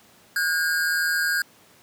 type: tone pair together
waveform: square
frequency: 1452 / 1614.2 Hz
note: F#6 / G#6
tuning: -33 / -50 cents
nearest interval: major second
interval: 183 cents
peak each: -27 / -23 dBFS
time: 0.36-1.42 s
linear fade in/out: 2 ms
effects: pink hiss -54 dBFS RMS until 1.82 s + high-pass 150 Hz 12 dB/octave